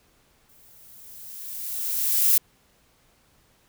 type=noise with exponential growth; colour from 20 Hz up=violet; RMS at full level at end=-17 dBFS; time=0.49-2.38 s; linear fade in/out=5 ms; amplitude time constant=410 ms; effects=pink hiss -62 dBFS RMS until 3.68 s